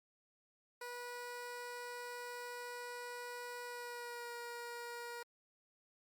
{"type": "tone with pitch glide", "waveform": "15% pulse", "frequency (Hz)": [486.9, 475.8], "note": ["B4", "A#4"], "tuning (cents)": [-25, 35], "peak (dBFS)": -38, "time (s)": [0.81, 5.23], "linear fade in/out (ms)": 5, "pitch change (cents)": -40, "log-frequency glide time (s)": [3.65, 4.33], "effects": ["Opus 48 kbps"]}